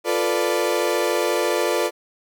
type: chord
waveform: 35% pulse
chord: B half-diminished seventh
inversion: second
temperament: equal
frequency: 349.2 / 440 / 493.9 / 587.3 Hz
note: F4 / A4 / B4 / D5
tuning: 0 / 0 / 0 / 0 cents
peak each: -23 dBFS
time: 0.04-1.91 s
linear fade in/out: 50 ms
effects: none